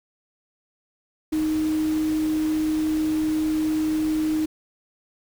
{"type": "tone in noise", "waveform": "sine", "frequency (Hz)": 311.1, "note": "D#4", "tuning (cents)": 0, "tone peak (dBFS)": -20, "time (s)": [1.32, 4.46], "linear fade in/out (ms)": 10, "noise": "pink", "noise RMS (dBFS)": -38, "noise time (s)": [1.32, 4.46], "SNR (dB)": 15, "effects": []}